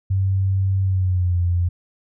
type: tone with pitch glide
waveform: sine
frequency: 96.1 to 87.62 Hz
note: G2 to F2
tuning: -34 to +6 cents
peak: -16 dBFS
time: 0.1-1.69 s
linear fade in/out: 10 ms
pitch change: -160 cents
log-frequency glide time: 0.82-1.39 s
effects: none